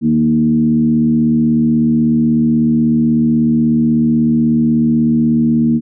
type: tone with frequency modulation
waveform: sine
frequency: 233.1 Hz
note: A#3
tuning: in tune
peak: -9 dBFS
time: 0.01-5.81 s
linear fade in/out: 50 ms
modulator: 76.3 Hz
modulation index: 0.72
effects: none